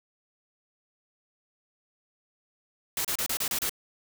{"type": "noise bursts", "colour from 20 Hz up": "white", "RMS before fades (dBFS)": -29, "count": 7, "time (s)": [2.97, 3.695], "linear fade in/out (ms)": 2, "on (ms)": 77, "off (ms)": 31, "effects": []}